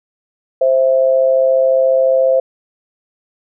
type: tone pair together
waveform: sine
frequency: 525.7 / 660 Hz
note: C5 / E5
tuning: +8 / +2 cents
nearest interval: major third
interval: 394 cents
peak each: -10 / -16 dBFS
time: 0.61-2.4 s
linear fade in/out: 5 ms
effects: none